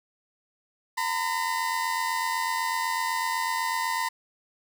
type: tone pair together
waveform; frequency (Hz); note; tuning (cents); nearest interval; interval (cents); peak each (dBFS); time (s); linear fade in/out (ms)
30% pulse; 919 / 1007; A#5 / B5; -25 / +33; major second; 158; -26; 0.97-4.09; 10
effects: none